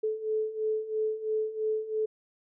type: beating tone pair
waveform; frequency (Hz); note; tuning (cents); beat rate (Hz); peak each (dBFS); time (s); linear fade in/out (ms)
sine; 432.4 / 435.4; A4 / A4; -30 / -18; 3; -33 / -29; 0.03-2.06; 10
effects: none